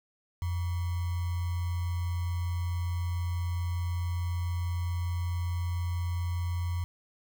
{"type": "tone with sample-and-hold", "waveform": "sine", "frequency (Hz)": 87.31, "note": "F2", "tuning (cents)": 0, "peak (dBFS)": -28, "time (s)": [0.42, 6.84], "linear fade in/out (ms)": 0, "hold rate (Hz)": 1050, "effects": []}